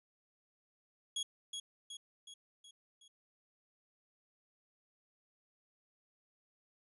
sawtooth tone with echo, 3325 Hz, G#7, 1 cent sharp, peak -32 dBFS, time 1.16-1.23 s, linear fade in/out 5 ms, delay 370 ms, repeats 5, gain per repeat -5 dB, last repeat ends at 3.08 s, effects resampled to 24000 Hz

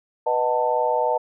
sine chord, B dominant seventh, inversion none, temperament just, 493.9 / 617.4 / 740.8 / 889 Hz, B4 / D#5 / F#5 / A5, 0 / -14 / +2 / +18 cents, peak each -24 / -24 / -28 / -22 dBFS, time 0.26-1.18 s, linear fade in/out 10 ms, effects none

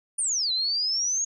sine exponential two-way sweep, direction down then up, 9600 to 3951 to 6680 Hz, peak -23 dBFS, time 0.18-1.25 s, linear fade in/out 10 ms, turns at 0.52 s, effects none

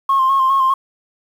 sine tone with vibrato, 1070 Hz, C6, 38 cents sharp, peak -10 dBFS, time 0.09-0.74 s, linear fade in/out 5 ms, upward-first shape square, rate 4.9 Hz, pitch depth 30 cents each way, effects tanh soft clip ceiling -8 dBFS + 7-bit

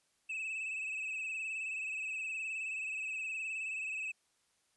triangle tone with vibrato, 2594 Hz, E7, 28 cents flat, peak -35 dBFS, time 0.29-4.12 s, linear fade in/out 10 ms, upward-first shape sine, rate 19 Hz, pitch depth 51 cents each way, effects white hiss -75 dBFS RMS until 4.76 s + resampled to 24000 Hz

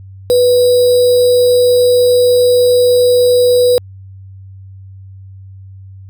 sine tone with sample-and-hold, 493.3 Hz, B4, 2 cents flat, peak -6 dBFS, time 0.3-3.78 s, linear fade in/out 0 ms, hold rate 4410 Hz, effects added 96 Hz sine -31 dBFS peak until 6.09 s

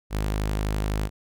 sawtooth tone, 51.91 Hz, G#1, in tune, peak -20 dBFS, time 0.1-1.1 s, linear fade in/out 50 ms, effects none

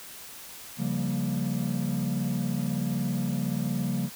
triangle chord, G half-diminished seventh, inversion second, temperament equal, 138.59 / 174.61 / 196 / 233.1 Hz, Db3 / F3 / G3 / Bb3, 0 / 0 / 0 / 0 cents, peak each -29 dBFS, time 0.77-4.1 s, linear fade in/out 50 ms, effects tanh soft clip ceiling -18 dBFS + white hiss -44 dBFS RMS until 4.15 s

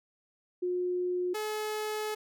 sine / sawtooth tone pair in turn, 359.6 / 427.6 Hz, F#4 / A4, -49 / -49 cents, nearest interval minor third, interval 300 cents, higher second, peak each -28 dBFS, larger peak neither, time 0.62-1.34 / 1.34-2.15 s, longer second, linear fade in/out 10 ms, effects none

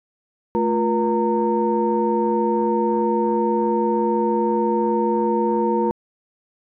sine tone cluster, 219.3 / 351.4 / 477.7 / 919 Hz, A3 / F4 / A#4 / A#5, -6 / +11 / +42 / -25 cents, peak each -22 dBFS, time 0.55-5.91 s, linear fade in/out 0 ms, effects tanh soft clip ceiling -7 dBFS

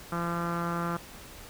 sawtooth tone with low-pass filter, 170.8 Hz, F3, 38 cents flat, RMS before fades -31 dBFS, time 0.12-0.97 s, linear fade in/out 5 ms, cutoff 1300 Hz, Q 5.2, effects pink hiss -47 dBFS RMS until 1.49 s

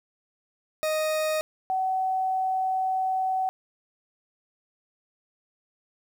40% pulse / sine tone pair in turn, 622.3 / 754.9 Hz, D#5 / F#5, 0 / +35 cents, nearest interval minor third, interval 335 cents, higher second, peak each -23 dBFS, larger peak neither, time 0.83-1.41 / 1.7-3.49 s, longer second, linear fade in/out 0 ms, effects 10-bit

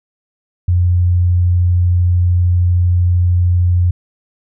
sine tone, 88.7 Hz, F2, 27 cents sharp, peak -9 dBFS, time 0.68-3.91 s, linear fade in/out 5 ms, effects none

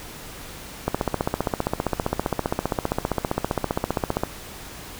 click train, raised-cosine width 1 ms, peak -7 dBFS, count 52, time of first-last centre 0.88-4.235 s, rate 15.2 Hz, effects pink hiss -39 dBFS RMS until 4.99 s

